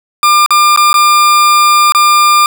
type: tone with dropouts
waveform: 40% pulse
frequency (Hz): 1200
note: D6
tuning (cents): +37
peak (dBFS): -4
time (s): 0.23-2.46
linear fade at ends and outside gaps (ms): 1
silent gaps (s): 0.462-0.506 / 0.762-0.774 / 0.93-0.941 / 1.922-1.948
effects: none